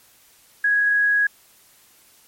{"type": "tone", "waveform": "sine", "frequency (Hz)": 1661.2, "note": "G#6", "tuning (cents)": 0, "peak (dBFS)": -15, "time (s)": [0.64, 1.27], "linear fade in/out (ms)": 5, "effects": ["white hiss -54 dBFS RMS until 2.27 s", "MP3 64 kbps"]}